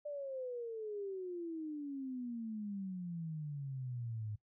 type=exponential sweep; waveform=sine; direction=down; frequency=595 to 103.83 Hz; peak=-39 dBFS; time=0.05-4.36 s; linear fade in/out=10 ms; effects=noise-tail reverb RT60 0.1 s tail -19 dB re dry